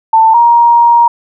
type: tone pair in turn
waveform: sine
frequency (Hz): 891 / 941.8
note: A5 / A#5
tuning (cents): +22 / +18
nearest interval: minor second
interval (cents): 96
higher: second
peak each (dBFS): -3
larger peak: neither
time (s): 0.13-0.34 / 0.34-1.08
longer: second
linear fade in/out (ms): 5
effects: none